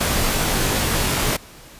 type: noise with comb filter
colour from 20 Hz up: pink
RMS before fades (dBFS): -20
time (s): 0-1.37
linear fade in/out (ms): 10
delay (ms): 20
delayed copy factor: -0.8
effects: pink hiss -43 dBFS RMS until 1.79 s + resampled to 32000 Hz